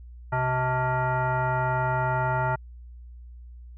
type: tone with frequency modulation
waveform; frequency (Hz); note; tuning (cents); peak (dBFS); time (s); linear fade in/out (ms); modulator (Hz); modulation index
sine; 380; F#4; +46; -22; 0.32-2.56; 10; 509; 2.1
effects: added 60 Hz sine -41 dBFS peak until 3.77 s